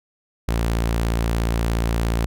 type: tone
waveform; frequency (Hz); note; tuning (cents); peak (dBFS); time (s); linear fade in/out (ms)
sawtooth; 57; A#1; -38; -15; 0.48-2.26; 5
effects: none